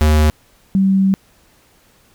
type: tone pair in turn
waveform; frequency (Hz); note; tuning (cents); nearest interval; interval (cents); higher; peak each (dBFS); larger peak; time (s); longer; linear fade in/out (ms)
square / sine; 76.5 / 192.77; D#2 / G3; -29 / -29; octave + major third; 1600; second; -10; neither; 0.01-0.3 / 0.75-1.14; second; 0
effects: pink hiss -53 dBFS RMS until 2.14 s